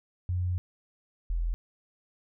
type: tone pair in turn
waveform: sine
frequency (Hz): 90 / 42.08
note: F#2 / E1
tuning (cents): -47 / +36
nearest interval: octave + minor second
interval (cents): 1317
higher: first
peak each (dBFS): -26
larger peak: neither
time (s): 0.29-0.58 / 1.3-1.54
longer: first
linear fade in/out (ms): 0
effects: none